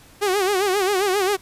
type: tone with vibrato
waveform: sawtooth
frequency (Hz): 390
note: G4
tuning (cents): -9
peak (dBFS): -14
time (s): 0.21-1.37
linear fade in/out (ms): 20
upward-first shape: sine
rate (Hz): 7.5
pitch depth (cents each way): 120
effects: pink hiss -49 dBFS RMS until 1.41 s + resampled to 32000 Hz